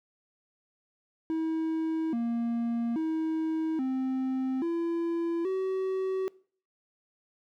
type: tone with pitch steps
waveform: triangle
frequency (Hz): 321.4 / 233.8 / 319.1 / 261.5 / 336.7 / 379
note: E4 / A#3 / D#4 / C4 / E4 / F#4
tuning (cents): -44 / +5 / +44 / -1 / +37 / +42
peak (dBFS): -25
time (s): 1.3-6.28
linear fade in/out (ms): 0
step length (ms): 830
effects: noise-tail reverb RT60 0.5 s tail -23 dB re dry